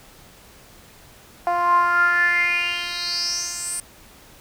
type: tone with band-pass filter sweep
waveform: 10% pulse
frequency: 349.2 Hz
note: F4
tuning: in tune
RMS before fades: -21 dBFS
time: 1.47-3.8 s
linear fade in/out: 0 ms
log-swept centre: 780 to 9200 Hz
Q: 7.2
effects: pink hiss -48 dBFS RMS until 4.4 s